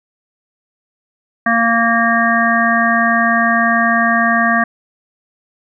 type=harmonic tone; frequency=230.8 Hz; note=A#3; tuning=17 cents flat; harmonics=1 / 3 / 5 / 7 / 8; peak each=-17 / -17 / -17 / -17 / -17 dBFS; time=1.46-4.64 s; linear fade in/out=5 ms; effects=none